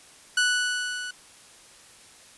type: tone with level ramp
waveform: sawtooth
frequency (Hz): 1480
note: F#6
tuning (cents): 0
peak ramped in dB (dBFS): -15 to -29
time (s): 0.37-1.11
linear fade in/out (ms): 5
effects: white hiss -51 dBFS RMS until 2.37 s + resampled to 24000 Hz